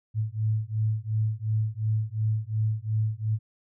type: beating tone pair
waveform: sine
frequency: 107.6 / 110.4 Hz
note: A2 / A2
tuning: -38 / +6 cents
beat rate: 2.8 Hz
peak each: -27 / -27 dBFS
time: 0.14-3.39 s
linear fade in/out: 50 ms
effects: none